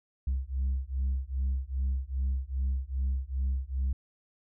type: beating tone pair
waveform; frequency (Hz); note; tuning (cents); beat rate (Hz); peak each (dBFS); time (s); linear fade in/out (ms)
sine; 64.9 / 67.4; C2 / C#2; -13 / -48; 2.5; -29; 0.27-3.93; 5
effects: tanh soft clip ceiling -24 dBFS